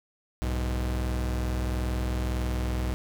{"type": "tone pair together", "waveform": "45% pulse", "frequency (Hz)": [62.33, 103.9], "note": ["B1", "G#2"], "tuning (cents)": [17, 1], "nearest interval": "major sixth", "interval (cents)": 884, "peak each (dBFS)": [-27, -35], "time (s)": [0.42, 2.94], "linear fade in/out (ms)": 0, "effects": []}